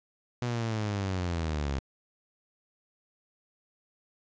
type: linear sweep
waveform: sawtooth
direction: down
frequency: 123.47 to 66.2 Hz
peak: -25 dBFS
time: 0.42-1.79 s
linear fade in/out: 0 ms
effects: resampled to 16000 Hz + 10-bit